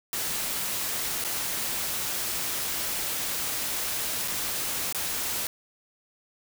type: noise with dropouts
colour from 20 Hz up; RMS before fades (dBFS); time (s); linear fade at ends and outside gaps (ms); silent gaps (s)
white; -30; 0.13-5.47; 1; 1.24-1.247 / 4.277-4.281 / 4.926-4.947
effects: none